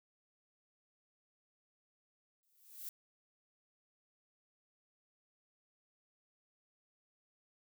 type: noise with exponential growth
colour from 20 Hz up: violet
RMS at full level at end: -42 dBFS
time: 2.43-2.89 s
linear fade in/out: 0 ms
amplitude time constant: 98 ms
effects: none